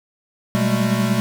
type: tone cluster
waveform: square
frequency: 123 / 194.1 / 204.7 / 220.5 Hz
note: B2 / G3 / G#3 / A3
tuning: -7 / -17 / -25 / +4 cents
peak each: -23 dBFS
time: 0.55-1.2 s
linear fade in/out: 0 ms
effects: none